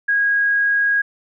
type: tone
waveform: sine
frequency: 1643 Hz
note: G#6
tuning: 19 cents flat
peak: -14 dBFS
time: 0.08-1.02 s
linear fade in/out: 10 ms
effects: none